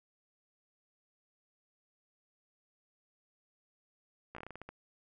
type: slowing click train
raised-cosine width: 0.5 ms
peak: -30 dBFS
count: 10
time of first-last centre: 4.35-4.69 s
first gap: 15 ms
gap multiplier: 1.22
effects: none